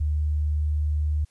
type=tone; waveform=sine; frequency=75.2 Hz; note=D2; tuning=42 cents sharp; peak=-21 dBFS; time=0-1.25 s; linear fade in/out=10 ms; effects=white hiss -66 dBFS RMS until 1.3 s + resampled to 24000 Hz